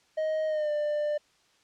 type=tone with pitch glide; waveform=triangle; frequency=626 to 595.3 Hz; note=D#5 to D5; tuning=+10 to +23 cents; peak=-24 dBFS; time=0.17-1.18 s; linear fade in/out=10 ms; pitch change=-87 cents; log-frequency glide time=0.47-0.71 s; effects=white hiss -65 dBFS RMS until 1.63 s + low-pass 6000 Hz 12 dB/octave